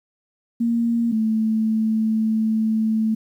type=tone pair in turn; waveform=sine; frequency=233.1 / 220 Hz; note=A#3 / A3; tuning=0 / 0 cents; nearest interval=minor second; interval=100 cents; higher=first; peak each=-17 dBFS; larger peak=neither; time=0.6-1.12 / 1.12-3.15 s; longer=second; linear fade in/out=10 ms; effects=9-bit